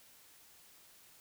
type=silence; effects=white hiss -61 dBFS RMS until 1.2 s